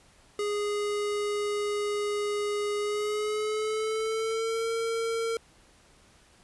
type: tone with pitch glide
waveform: square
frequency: 413.3 to 455.9 Hz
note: G#4 to A#4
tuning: -8 to -39 cents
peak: -28 dBFS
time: 0.39-5.37 s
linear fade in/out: 2 ms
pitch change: +169 cents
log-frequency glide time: 2.78-4.7 s
effects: pink hiss -59 dBFS RMS until 6.43 s + resampled to 24000 Hz